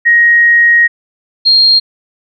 sine tone pair in turn, 1881 / 4223 Hz, A#6 / C8, +15 / +15 cents, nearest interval octave + major second, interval 1400 cents, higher second, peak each -4 dBFS, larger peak neither, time 0.05-0.88 / 1.45-1.8 s, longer first, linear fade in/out 20 ms, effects none

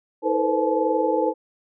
sine tone cluster, 321 / 445.5 / 496.3 / 518 / 862 Hz, E4 / A4 / B4 / C5 / A5, -46 / +22 / +8 / -17 / -36 cents, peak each -25 dBFS, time 0.22-1.34 s, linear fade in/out 50 ms, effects none

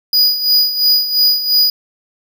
square tone with tremolo, 4926 Hz, D#8, 18 cents flat, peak -8 dBFS, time 0.13-1.7 s, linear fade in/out 2 ms, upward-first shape sine, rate 2.9 Hz, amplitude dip 70%, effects none

